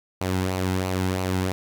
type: tone with flanger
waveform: sawtooth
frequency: 93 Hz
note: F#2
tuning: 9 cents sharp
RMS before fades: -25 dBFS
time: 0.21-1.52 s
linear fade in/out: 0 ms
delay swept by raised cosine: 0.57 to 1.77 ms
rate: 3 Hz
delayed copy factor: -0.5
effects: none